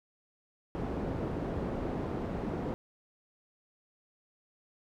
white low-pass noise, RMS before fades -35 dBFS, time 0.75-2.74 s, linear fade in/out 0 ms, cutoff 430 Hz, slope 12 dB/octave, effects none

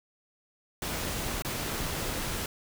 pink noise with dropouts, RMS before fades -33 dBFS, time 0.82-2.46 s, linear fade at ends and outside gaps 2 ms, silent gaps 1.422-1.448 s, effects none

